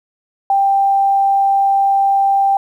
sine tone, 788 Hz, G5, 9 cents sharp, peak -10 dBFS, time 0.5-2.57 s, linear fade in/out 2 ms, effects 8-bit

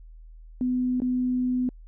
sine tone with dropouts, 251.2 Hz, B3, 30 cents sharp, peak -22 dBFS, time 0.61-1.69 s, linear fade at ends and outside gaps 1 ms, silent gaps 1.002-1.019 s, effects added 40 Hz sine -43 dBFS peak until 1.87 s

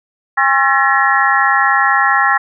harmonic tone with a mistuned harmonic, 270 Hz, C#4, 45 cents flat, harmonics 3 / 4 / 5 / 6 / 7, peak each -16 / -16 / -16 / -16 / -16 dBFS, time 0.37-2.38 s, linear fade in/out 10 ms, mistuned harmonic 6, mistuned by +98 cents, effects none

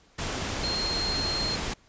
sine tone in noise, 4210 Hz, C8, 10 cents sharp, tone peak -28 dBFS, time 0.63-1.56 s, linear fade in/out 10 ms, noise pink, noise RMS -31 dBFS, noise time 0.18-1.74 s, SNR 0 dB, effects pink hiss -60 dBFS RMS until 1.88 s + resampled to 16000 Hz

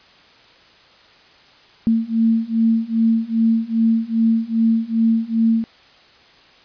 sine beating tone pair, 224.9 / 227.4 Hz, A3 / A#3, +38 / -43 cents, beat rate 2.5 Hz, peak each -18 / -17 dBFS, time 1.87-5.64 s, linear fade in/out 0 ms, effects white hiss -49 dBFS RMS until 6.64 s + resampled to 11025 Hz

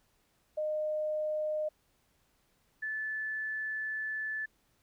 sine tone pair in turn, 613 / 1741.9 Hz, D#5 / A6, -26 / -18 cents, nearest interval octave + tritone, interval 1808 cents, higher second, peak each -30 / -33 dBFS, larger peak first, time 0.57-1.69 / 2.82-4.46 s, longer second, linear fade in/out 10 ms, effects pink hiss -72 dBFS RMS until 4.82 s

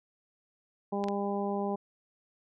harmonic tone, 200.9 Hz, G3, 43 cents sharp, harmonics 1 / 2 / 3 / 4 / 5, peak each -33 / -34 / -38 / -36 / -42 dBFS, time 0.92-1.76 s, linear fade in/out 10 ms
clicks, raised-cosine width 0.2 ms, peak -23 dBFS, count 2, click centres 1.04 / 1.085 s
effects none

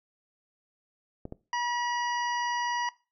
clicks, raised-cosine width 2 ms, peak -24 dBFS, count 2, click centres 1.254 / 1.324 s
harmonic tone, 964 Hz, B5, 42 cents flat, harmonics 1 / 2 / 3 / 5 / 6, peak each -28 / -34 / -41 / -43 / -42 dBFS, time 1.53-2.89 s, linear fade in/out 2 ms
effects noise-tail reverb RT60 0.3 s tail -20 dB re dry

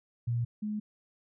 sine tone pair in turn, 118.6 / 211.3 Hz, A#2 / G#3, +30 / +30 cents, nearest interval minor seventh, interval 1000 cents, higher second, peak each -27 / -31 dBFS, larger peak first, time 0.27-0.45 / 0.62-0.8 s, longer neither, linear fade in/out 10 ms, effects none

